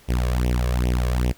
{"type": "tone with flanger", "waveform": "sawtooth", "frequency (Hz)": 61.3, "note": "B1", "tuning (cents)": -12, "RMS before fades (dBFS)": -21, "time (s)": [0.08, 1.33], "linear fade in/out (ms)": 20, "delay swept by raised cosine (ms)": [0.33, 1.83], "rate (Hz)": 2.5, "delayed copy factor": 0.9, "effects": ["pink hiss -52 dBFS RMS until 1.37 s"]}